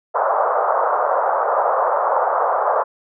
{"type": "band-pass noise", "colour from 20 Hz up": "pink", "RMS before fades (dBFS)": -18, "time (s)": [0.14, 2.84], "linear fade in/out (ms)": 20, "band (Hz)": [510, 1300], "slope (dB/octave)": 48, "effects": []}